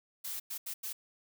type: noise bursts at uneven times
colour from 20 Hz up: blue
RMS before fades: -39 dBFS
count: 4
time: 0.24-0.4 / 0.5-0.58 / 0.66-0.74 / 0.83-0.93 s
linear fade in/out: 10 ms
effects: none